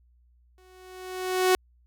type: tone with exponential growth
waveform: sawtooth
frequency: 370 Hz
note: F#4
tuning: in tune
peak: -13 dBFS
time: 0.58-1.55 s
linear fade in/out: 1 ms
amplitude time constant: 210 ms
effects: added 60 Hz sine -58 dBFS peak until 1.86 s